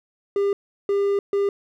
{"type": "tone bursts at uneven times", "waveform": "triangle", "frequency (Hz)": 400.4, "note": "G4", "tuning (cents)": 37, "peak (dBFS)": -16, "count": 3, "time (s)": [[0.36, 0.53], [0.89, 1.19], [1.33, 1.49]], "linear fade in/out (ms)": 2, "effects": []}